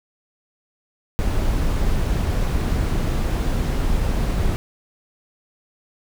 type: noise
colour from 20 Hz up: brown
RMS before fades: -20 dBFS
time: 1.19-4.56 s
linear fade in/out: 0 ms
effects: none

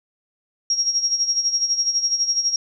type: tone with tremolo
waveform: sine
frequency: 5600 Hz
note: F8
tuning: 4 cents sharp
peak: -15 dBFS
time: 0.7-2.56 s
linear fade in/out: 2 ms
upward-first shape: sine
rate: 12 Hz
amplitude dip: 70%
effects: none

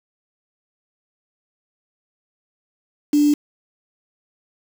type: tone with quantisation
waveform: sine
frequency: 293.7 Hz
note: D4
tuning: in tune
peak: -12 dBFS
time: 3.13-3.34 s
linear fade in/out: 5 ms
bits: 5
effects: none

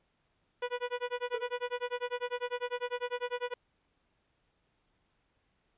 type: tone with tremolo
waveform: sawtooth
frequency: 490 Hz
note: B4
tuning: 14 cents flat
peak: -26 dBFS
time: 0.62-3.54 s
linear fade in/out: 5 ms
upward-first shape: sine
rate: 10 Hz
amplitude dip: 100%
type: tone with exponential decay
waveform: triangle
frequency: 454.5 Hz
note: A#4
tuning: 44 cents flat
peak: -30 dBFS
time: 1.34-1.57 s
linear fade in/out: 5 ms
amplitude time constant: 48 ms
effects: pink hiss -75 dBFS RMS until 5.77 s + resampled to 8000 Hz

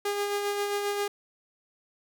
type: tone with tremolo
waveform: sawtooth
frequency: 407.3 Hz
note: G#4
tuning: 34 cents flat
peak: -22 dBFS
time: 0.05-1.08 s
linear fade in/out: 5 ms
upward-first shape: sine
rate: 7.5 Hz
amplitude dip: 35%
effects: none

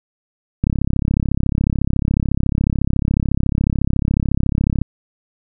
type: click train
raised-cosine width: 5 ms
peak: -4 dBFS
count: 143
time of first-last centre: 0.64-4.816 s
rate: 34 Hz
effects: none

